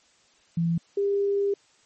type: tone pair in turn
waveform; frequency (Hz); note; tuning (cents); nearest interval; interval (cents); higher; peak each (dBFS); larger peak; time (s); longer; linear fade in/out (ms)
sine; 167.7 / 400.7; E3 / G4; +30 / +38; octave + minor third; 1508; second; -21; neither; 0.57-0.78 / 0.97-1.54; second; 5
effects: white hiss -61 dBFS RMS until 1.85 s + MP3 32 kbps